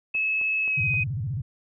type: tone with pitch glide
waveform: sine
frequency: 2589 to 2509 Hz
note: E7 to D#7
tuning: -32 to +14 cents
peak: -22 dBFS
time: 0.14-1.04 s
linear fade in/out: 10 ms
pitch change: -54 cents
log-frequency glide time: 0.62-0.91 s
type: click train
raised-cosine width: 1 ms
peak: -31 dBFS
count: 4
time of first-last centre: 0.15-0.942 s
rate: 3.79 Hz
type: tone with vibrato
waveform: sine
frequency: 120 Hz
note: B2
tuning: 49 cents flat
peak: -26 dBFS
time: 0.77-1.42 s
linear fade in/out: 10 ms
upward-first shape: square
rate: 15 Hz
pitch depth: 280 cents each way
effects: none